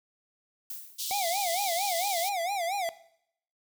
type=noise with exponential decay; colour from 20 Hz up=violet; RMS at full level=-36 dBFS; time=0.7-1.21 s; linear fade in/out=2 ms; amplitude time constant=110 ms
type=high-pass noise; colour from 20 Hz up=pink; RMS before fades=-34 dBFS; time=0.98-2.3 s; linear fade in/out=20 ms; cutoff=3300 Hz; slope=48 dB/octave
type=tone with vibrato; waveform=square; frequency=738 Hz; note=F#5; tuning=5 cents flat; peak=-29 dBFS; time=1.11-2.89 s; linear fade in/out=0 ms; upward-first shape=sine; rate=4.4 Hz; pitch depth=180 cents each way
effects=noise-tail reverb RT60 0.7 s tail -17 dB re dry